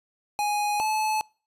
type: tone pair in turn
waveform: square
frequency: 830.6 / 863.6 Hz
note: G#5 / A5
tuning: 0 / -33 cents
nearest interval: minor second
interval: 67 cents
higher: second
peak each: -24 dBFS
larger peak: neither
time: 0.39-0.8 / 0.8-1.21 s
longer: neither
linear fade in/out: 0 ms
effects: noise-tail reverb RT60 0.4 s tail -26 dB re dry + resampled to 32000 Hz